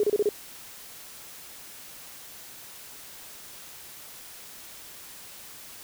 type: tone bursts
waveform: sine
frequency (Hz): 415.3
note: G#4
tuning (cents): 0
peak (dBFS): -19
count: 5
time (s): 0-0.29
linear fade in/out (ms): 2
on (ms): 34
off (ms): 30
effects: white hiss -45 dBFS RMS until 5.83 s